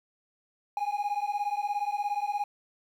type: beating tone pair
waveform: triangle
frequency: 813 / 830 Hz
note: G#5 / G#5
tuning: -37 / -1 cents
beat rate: 17 Hz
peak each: -29 dBFS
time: 0.77-2.44 s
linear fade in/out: 2 ms
effects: 10-bit